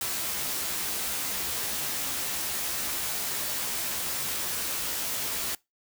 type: noise with comb filter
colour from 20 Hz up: white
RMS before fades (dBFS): -31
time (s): 0.01-5.55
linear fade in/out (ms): 2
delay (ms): 15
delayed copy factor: +0.55
effects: noise-tail reverb RT60 0.2 s tail -23 dB re dry